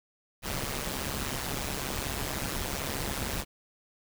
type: noise with amplitude modulation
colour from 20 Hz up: pink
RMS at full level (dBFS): -30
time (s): 0.42-3.45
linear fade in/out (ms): 50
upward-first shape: sine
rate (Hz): 139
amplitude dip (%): 80
effects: none